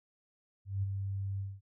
sine tone with ADSR envelope, 98 Hz, G2, in tune, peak -28 dBFS, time 0.65-1.61 s, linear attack 180 ms, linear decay 20 ms, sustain -5 dB, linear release 220 ms, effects none

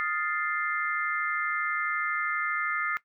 sine chord, F dominant seventh, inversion third, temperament equal, 1244.5 / 1396.9 / 1760 / 2093 Hz, Eb6 / F6 / A6 / C7, 0 / 0 / 0 / 0 cents, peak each -32 / -34 / -33 / -32 dBFS, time 0-2.97 s, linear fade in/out 0 ms, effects noise-tail reverb RT60 0.1 s tail -17 dB re dry

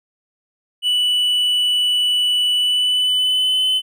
triangle tone with pitch glide, 2963 to 3034 Hz, F#7 to F#7, +2 to +43 cents, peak -13 dBFS, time 0.82-3.82 s, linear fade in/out 50 ms, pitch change +41 cents, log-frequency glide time 2.54-3.68 s, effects none

